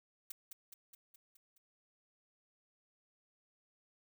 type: noise with echo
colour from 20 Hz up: blue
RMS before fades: -44 dBFS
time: 0.3-0.32 s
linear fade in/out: 5 ms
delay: 210 ms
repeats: 6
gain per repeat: -4 dB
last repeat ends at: 1.58 s
effects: none